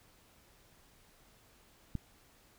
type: click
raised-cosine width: 5 ms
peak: -23 dBFS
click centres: 1.953 s
effects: pink hiss -64 dBFS RMS until 2.58 s